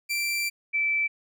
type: tone pair in turn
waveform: sawtooth / sine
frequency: 2349 / 2322 Hz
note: D7 / D7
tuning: 0 / -20 cents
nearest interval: unison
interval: 20 cents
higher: first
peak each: -22 dBFS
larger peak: neither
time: 0.09-0.5 / 0.73-1.08 s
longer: first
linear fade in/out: 20 ms
effects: none